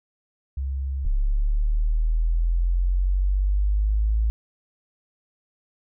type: tone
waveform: sine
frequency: 67.2 Hz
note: C2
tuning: 47 cents sharp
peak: -24 dBFS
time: 0.57-1.07 s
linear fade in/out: 5 ms
type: exponential sweep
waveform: sine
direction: up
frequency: 34.39 to 55 Hz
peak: -18 dBFS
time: 1.05-4.3 s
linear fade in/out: 0 ms
effects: none